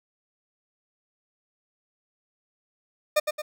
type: tone with echo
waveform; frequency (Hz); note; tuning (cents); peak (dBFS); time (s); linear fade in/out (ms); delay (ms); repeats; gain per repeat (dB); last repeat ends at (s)
40% pulse; 606; D#5; -46; -17; 3.16-3.2; 10; 110; 2; -6; 3.42
effects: none